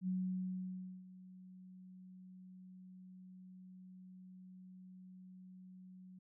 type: tone with ADSR envelope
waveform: sine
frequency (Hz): 184.9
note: F#3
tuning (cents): -1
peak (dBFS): -34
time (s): 0.01-6.19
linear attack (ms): 66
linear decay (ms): 960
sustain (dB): -19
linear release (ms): 7
effects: none